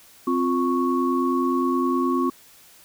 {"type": "tone cluster", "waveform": "sine", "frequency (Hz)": [260.8, 350.4, 1107], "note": ["C4", "F4", "C#6"], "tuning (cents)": [-5, 6, -3], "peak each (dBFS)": [-22, -24, -25], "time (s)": [0.27, 2.3], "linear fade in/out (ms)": 5, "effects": ["white hiss -51 dBFS RMS until 2.84 s"]}